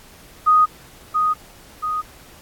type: tone with echo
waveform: sine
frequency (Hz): 1244.5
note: D#6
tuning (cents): 0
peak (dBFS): -10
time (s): 0.46-0.66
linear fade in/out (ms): 20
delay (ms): 680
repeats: 2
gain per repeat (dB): -5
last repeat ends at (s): 2.02
effects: pink hiss -46 dBFS RMS until 2.41 s + AAC 64 kbps